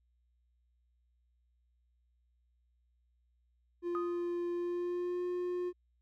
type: tone with pitch glide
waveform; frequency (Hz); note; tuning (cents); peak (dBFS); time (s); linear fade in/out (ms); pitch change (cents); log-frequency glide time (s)
triangle; 348.2 to 357; F4 to F4; -5 to +38; -31; 3.82-5.73; 50; +43; 4.52-5.24
type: tone with exponential decay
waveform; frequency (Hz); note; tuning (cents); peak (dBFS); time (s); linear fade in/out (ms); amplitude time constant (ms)
sine; 1244.5; D#6; 0; -34; 3.95-4.38; 0; 93
effects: added 60 Hz sine -70 dBFS peak until 6.01 s